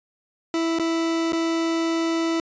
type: tone with dropouts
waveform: 40% pulse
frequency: 329.6 Hz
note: E4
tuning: in tune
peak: -20 dBFS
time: 0.54-2.4 s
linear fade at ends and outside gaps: 1 ms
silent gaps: 0.787-0.796 / 1.322-1.331 s
effects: resampled to 16000 Hz